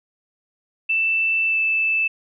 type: tone with pitch glide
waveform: sine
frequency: 2656 to 2635 Hz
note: E7 to E7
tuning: +12 to -1 cents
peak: -17 dBFS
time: 0.89-2.08 s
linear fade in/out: 10 ms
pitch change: -13 cents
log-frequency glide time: 1.46-1.58 s
effects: none